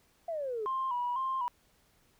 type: exponential sweep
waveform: sine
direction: down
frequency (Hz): 692 to 408.3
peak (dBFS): -32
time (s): 0.28-0.66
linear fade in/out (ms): 5
type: tone with vibrato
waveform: sine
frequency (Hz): 1013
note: B5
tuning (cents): +44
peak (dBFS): -29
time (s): 0.66-1.48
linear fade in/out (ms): 0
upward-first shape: square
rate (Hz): 2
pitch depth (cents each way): 70
effects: tanh soft clip ceiling -25 dBFS + pink hiss -68 dBFS RMS until 2.19 s